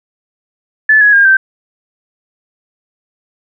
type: tone with pitch steps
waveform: sine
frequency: 1737 / 1674.9 / 1615.1 / 1557.4 Hz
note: A6 / G#6 / G#6 / G6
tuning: -23 / +14 / -49 / -12 cents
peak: -4 dBFS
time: 0.89-1.37 s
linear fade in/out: 5 ms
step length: 120 ms
effects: none